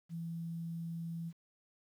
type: tone with quantisation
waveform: sine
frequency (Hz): 166.7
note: E3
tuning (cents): +20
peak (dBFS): -38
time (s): 0.09-1.33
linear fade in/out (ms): 50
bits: 11
effects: none